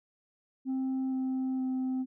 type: tone with pitch steps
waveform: sine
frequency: 262.9 / 260.9 / 259 Hz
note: C4 / C4 / C4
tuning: +8 / -5 / -17 cents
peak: -26 dBFS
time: 0.65-2.06 s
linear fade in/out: 50 ms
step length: 470 ms
effects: tanh soft clip ceiling -28 dBFS